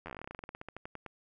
slowing click train, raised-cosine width 0.5 ms, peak -27 dBFS, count 24, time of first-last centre 0.06-1.063 s, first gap 11 ms, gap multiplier 1.11, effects none

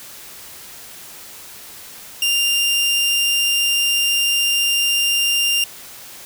sawtooth tone, 2794 Hz, F7, in tune, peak -12 dBFS, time 2.22-5.64 s, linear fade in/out 2 ms, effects white hiss -38 dBFS RMS until 6.25 s

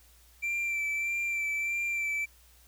triangle tone with vibrato, 2347 Hz, D7, 2 cents flat, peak -27 dBFS, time 0.42-2.26 s, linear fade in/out 20 ms, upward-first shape sine, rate 1.6 Hz, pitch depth 23 cents each way, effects added 60 Hz sine -59 dBFS peak until 2.67 s + white hiss -61 dBFS RMS until 2.67 s

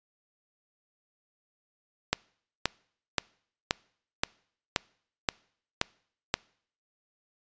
click train, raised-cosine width 0.2 ms, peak -6 dBFS, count 9, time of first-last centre 2.13-6.341 s, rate 1.9 Hz, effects noise-tail reverb RT60 0.6 s tail -25 dB re dry + resampled to 16000 Hz

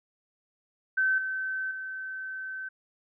sine tone with level steps, 1536 Hz, G6, 36 cents flat, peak -22 / -29 / -34 dBFS, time 0.97-2.69 s, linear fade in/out 10 ms, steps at 1.18 / 1.71 s, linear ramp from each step 2 ms, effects none

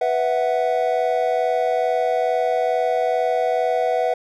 triangle chord, B suspended fourth, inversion none, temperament just, 493.9 / 658.5 / 740.8 Hz, B4 / E5 / F#5, 0 / -2 / +2 cents, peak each -20 dBFS, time 0.01-4.14 s, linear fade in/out 5 ms, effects none

